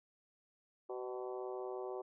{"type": "harmonic tone with a mistuned harmonic", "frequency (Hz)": 126.1, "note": "B2", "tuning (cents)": 36, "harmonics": [3, 4, 5, 6, 7, 8, 9], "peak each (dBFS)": [-42, -47, -49, -50, -54, -55, -57], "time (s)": [0.89, 2.02], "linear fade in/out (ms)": 10, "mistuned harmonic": 5, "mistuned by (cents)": -44, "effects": []}